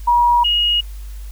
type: tone pair in turn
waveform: sine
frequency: 958 / 2879 Hz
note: A#5 / F#7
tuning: +47 / -48 cents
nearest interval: octave + perfect fifth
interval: 1905 cents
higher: second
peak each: -10 / -13 dBFS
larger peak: first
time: 0.07-0.44 / 0.44-0.81 s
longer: neither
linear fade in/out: 10 ms
effects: added 50 Hz sine -28 dBFS peak until 1.31 s + white hiss -47 dBFS RMS until 1.31 s